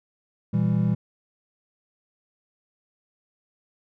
triangle chord, E diminished, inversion second, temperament just, 118.67 / 164.81 / 197.78 Hz, Bb2 / E3 / G3, +31 / 0 / +16 cents, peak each -22 dBFS, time 0.53-0.95 s, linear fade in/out 10 ms, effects none

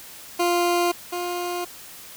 20% pulse tone pair in turn, 349.2 / 353.1 Hz, F4 / F4, 0 / +19 cents, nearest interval unison, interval 19 cents, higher second, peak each -14 / -21 dBFS, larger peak first, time 0.39-0.92 / 1.12-1.65 s, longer neither, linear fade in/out 10 ms, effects white hiss -42 dBFS RMS until 2.16 s

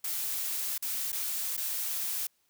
blue noise with dropouts, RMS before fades -33 dBFS, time 0.04-2.27 s, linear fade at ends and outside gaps 5 ms, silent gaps 0.78-0.823 / 1.12-1.127 / 1.568-1.575 s, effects white hiss -72 dBFS RMS until 2.49 s

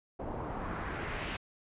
pink noise with low-pass filter sweep, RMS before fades -38 dBFS, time 0.19-1.37 s, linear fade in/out 10 ms, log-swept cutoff 700 to 2900 Hz, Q 1.6, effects resampled to 8000 Hz

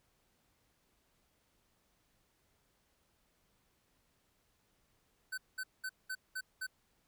square tone bursts, 1521 Hz, F#6, 47 cents sharp, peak -38 dBFS, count 6, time 5.32-6.668 s, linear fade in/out 10 ms, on 58 ms, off 200 ms, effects pink hiss -75 dBFS RMS until 7.07 s

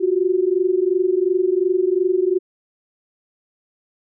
sine tone pair together, 356.4 / 379.2 Hz, F4 / F#4, +35 / +43 cents, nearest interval minor second, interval 108 cents, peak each -18 dBFS, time 0-2.39 s, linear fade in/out 20 ms, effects none

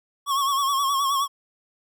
square tone with vibrato, 1105 Hz, C#6, 6 cents flat, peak -21 dBFS, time 0.26-1.28 s, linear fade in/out 50 ms, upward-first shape sine, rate 9.5 Hz, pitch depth 61 cents each way, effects none

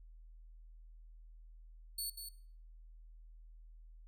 15% pulse tone with echo, 4435 Hz, C#8, in tune, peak -31 dBFS, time 1.98-2.1 s, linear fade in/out 5 ms, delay 190 ms, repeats 1, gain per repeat -7 dB, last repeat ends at 2.29 s, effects noise-tail reverb RT60 0.5 s tail -17 dB re dry + added 40 Hz sine -53 dBFS peak until 4.07 s

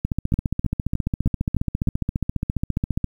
two click trains, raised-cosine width 5 ms, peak -9 / -9 dBFS, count 45 / 6, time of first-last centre 0.05-3.043 / 0.34-1.874 s, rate 14.7 / 3.26 Hz, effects 8-bit

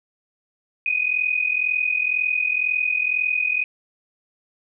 sine tone pair together, 2461 / 2503 Hz, D#7 / D#7, -20 / +10 cents, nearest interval unison, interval 30 cents, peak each -23 / -21 dBFS, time 0.86-3.64 s, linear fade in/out 2 ms, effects none

